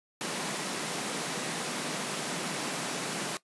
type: high-pass noise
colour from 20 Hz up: pink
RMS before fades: -34 dBFS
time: 0.21-3.37 s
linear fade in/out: 0 ms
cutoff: 150 Hz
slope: 48 dB/octave
effects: noise-tail reverb RT60 0.1 s tail -17 dB re dry + resampled to 24000 Hz